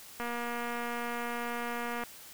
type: click train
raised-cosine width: 0.5 ms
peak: -22 dBFS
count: 438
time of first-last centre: 0.2-2.036 s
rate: 238 Hz
effects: white hiss -50 dBFS RMS until 2.33 s